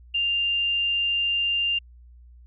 sine tone, 2794 Hz, F7, in tune, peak -21 dBFS, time 0.14-1.79 s, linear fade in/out 10 ms, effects added 60 Hz sine -46 dBFS peak until 2.46 s

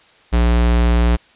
square tone, 59 Hz, A#1, 22 cents sharp, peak -12 dBFS, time 0.32-1.17 s, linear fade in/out 20 ms, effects white hiss -50 dBFS RMS until 1.35 s + resampled to 8000 Hz

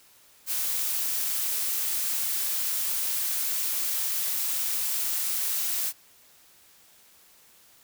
blue noise, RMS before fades -28 dBFS, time 0.46-5.93 s, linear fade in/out 50 ms, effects white hiss -57 dBFS RMS until 7.83 s

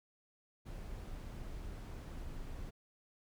brown noise, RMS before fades -45 dBFS, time 0.65-2.71 s, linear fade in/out 20 ms, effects none

